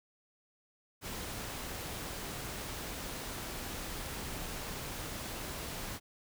pink noise, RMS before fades -41 dBFS, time 1.01-6 s, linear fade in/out 50 ms, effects none

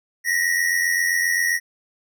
square tone pair together, 1864.7 / 1952.3 Hz, A#6 / B6, 0 / -20 cents, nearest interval minor second, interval 80 cents, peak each -21 / -23 dBFS, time 0.24-1.6 s, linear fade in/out 50 ms, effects none

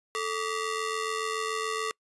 sawtooth ring-modulated tone, 793 Hz, G5, 20 cents sharp, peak -22 dBFS, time 0.15-1.91 s, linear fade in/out 0 ms, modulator 353 Hz, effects noise-tail reverb RT60 0.1 s tail -26 dB re dry + resampled to 24000 Hz

